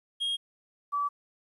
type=tone pair in turn; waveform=triangle / sine; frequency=3256 / 1151.2 Hz; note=G#7 / D6; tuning=-35 / -35 cents; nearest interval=octave + tritone; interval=1800 cents; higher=first; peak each=-26 dBFS; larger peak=neither; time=0.2-0.37 / 0.92-1.09 s; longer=neither; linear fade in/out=20 ms; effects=resampled to 32000 Hz + 11-bit